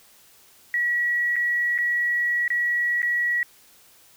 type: tone with dropouts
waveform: sine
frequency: 1925 Hz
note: B6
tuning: 45 cents flat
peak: -20 dBFS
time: 0.74-3.43 s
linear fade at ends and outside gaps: 1 ms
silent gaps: 1.358-1.364 / 1.779-1.786 / 2.479-2.503 / 3.019-3.029 s
effects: white hiss -54 dBFS RMS until 4.16 s